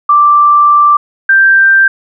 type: tone pair in turn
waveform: sine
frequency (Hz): 1174.7 / 1574.4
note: D6 / G6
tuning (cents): 0 / +7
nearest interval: perfect fourth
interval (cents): 507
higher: second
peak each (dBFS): -3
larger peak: neither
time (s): 0.09-0.97 / 1.29-1.88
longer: first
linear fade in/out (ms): 5
effects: none